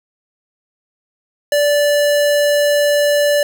square tone, 583 Hz, D5, 13 cents flat, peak -12 dBFS, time 1.52-3.43 s, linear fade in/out 2 ms, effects none

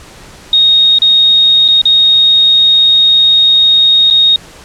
sine tone with dropouts, 3729 Hz, A#7, in tune, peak -4 dBFS, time 0.53-4.36 s, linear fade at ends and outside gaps 2 ms, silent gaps 0.986-1.019 / 1.68-1.685 / 1.816-1.854 / 4.102-4.108 s, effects pink hiss -35 dBFS RMS until 4.64 s + low-pass 9000 Hz 12 dB/octave

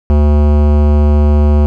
sine tone with hard clipping, 73.8 Hz, D2, 9 cents sharp, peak -8 dBFS, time 0.1-1.66 s, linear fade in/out 0 ms, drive 18 dB, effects none

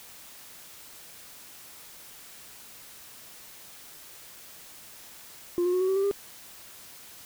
sine tone with pitch steps, 350 / 358 / 366.1 / 374.5 / 383 / 391.7 / 400.7 Hz, F4 / F4 / F#4 / F#4 / G4 / G4 / G4, +4 / +43 / -18 / +21 / -40 / -1 / +38 cents, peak -20 dBFS, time 5.58-6.112 s, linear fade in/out 0 ms, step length 76 ms, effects tanh soft clip ceiling -21 dBFS + white hiss -48 dBFS RMS until 7.25 s

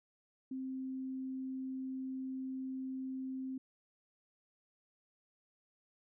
sine tone, 262.2 Hz, C4, 4 cents sharp, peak -38 dBFS, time 0.51-3.58 s, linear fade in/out 5 ms, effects none

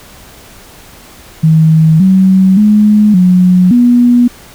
sine tone with pitch steps, 159 / 189.2 / 210.7 / 181.6 / 242.8 Hz, D#3 / F#3 / G#3 / F#3 / B3, +38 / +39 / +25 / -32 / -29 cents, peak -3 dBFS, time 1.43-4.28 s, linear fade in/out 10 ms, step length 570 ms, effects pink hiss -36 dBFS RMS until 4.54 s

